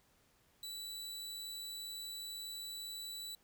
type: tone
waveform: sawtooth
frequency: 3951 Hz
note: B7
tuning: in tune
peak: -40 dBFS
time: 0.63-3.35 s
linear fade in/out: 2 ms
effects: pink hiss -71 dBFS RMS until 3.43 s